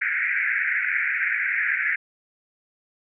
white band-pass noise, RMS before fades -24 dBFS, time 0.01-1.96 s, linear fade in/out 10 ms, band 1500 to 2300 Hz, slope 96 dB/octave, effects none

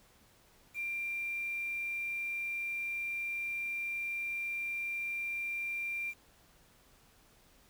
sine tone with quantisation, 2376 Hz, D7, 20 cents sharp, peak -34 dBFS, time 0.74-6.14 s, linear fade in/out 50 ms, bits 9, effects pink hiss -64 dBFS RMS until 7.69 s

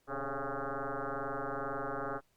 sine tone with frequency modulation, 402.9 Hz, G4, 48 cents sharp, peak -34 dBFS, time 0.07-2.21 s, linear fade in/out 50 ms, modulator 138 Hz, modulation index 7.8, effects pink hiss -74 dBFS RMS until 2.36 s + Opus 48 kbps

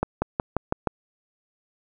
accelerating click train, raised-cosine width 1 ms, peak -8 dBFS, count 6, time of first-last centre 0.03-0.873 s, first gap 190 ms, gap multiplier 0.94, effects none

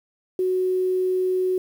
sine tone, 370 Hz, F#4, in tune, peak -19 dBFS, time 0.39-1.58 s, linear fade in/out 2 ms, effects 8-bit

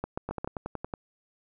two click trains, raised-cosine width 1 ms, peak -19 / -17 dBFS, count 8 / 4, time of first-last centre 0.29-0.938 / 0.04-0.445 s, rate 10.8 / 7.4 Hz, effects none

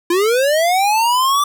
square linear sweep, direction up, 334.2 to 1174.7 Hz, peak -13 dBFS, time 0.1-1.44 s, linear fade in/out 5 ms, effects none

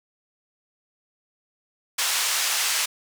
white band-pass noise, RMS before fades -24 dBFS, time 1.98-2.86 s, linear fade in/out 10 ms, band 960 to 8200 Hz, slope 12 dB/octave, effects none

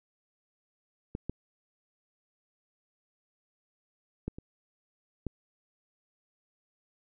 clicks, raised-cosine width 3 ms, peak -21 / -20 / -20 / -29 / -20 dBFS, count 5, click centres 1.151 / 1.296 / 4.28 / 4.385 / 5.267 s, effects none

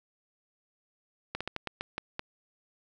slowing click train, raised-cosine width 0.3 ms, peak -17 dBFS, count 8, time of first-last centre 1.35-2.194 s, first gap 56 ms, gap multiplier 1.25, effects none

